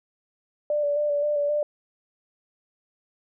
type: tone with vibrato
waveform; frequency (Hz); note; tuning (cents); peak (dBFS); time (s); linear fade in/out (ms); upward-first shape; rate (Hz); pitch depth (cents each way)
sine; 586; D5; -4; -21; 0.7-1.63; 2; square; 3.8; 22
effects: none